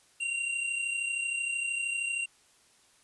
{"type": "tone pair together", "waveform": "square", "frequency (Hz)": [2733, 2766], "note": ["F7", "F7"], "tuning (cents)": [-38, -17], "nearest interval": "unison", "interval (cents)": 21, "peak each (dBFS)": [-39, -31], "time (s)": [0.2, 2.26], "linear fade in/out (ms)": 10, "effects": ["white hiss -63 dBFS RMS until 3.03 s", "resampled to 24000 Hz"]}